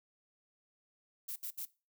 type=noise bursts; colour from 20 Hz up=violet; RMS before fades=-41 dBFS; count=3; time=1.28-1.655 s; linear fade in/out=10 ms; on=81 ms; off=66 ms; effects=noise-tail reverb RT60 0.3 s tail -20 dB re dry